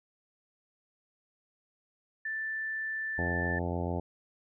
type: tone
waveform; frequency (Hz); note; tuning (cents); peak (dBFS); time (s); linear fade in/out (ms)
sine; 1765; A6; +5; -32; 2.25-3.59; 5
type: harmonic tone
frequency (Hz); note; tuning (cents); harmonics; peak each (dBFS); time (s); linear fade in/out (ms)
87; F2; -6; 1 / 2 / 3 / 4 / 5 / 6 / 7 / 8 / 9 / 10; -34 / -37 / -39 / -40 / -41 / -42 / -42 / -43 / -44 / -44; 3.18-4; 5
effects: none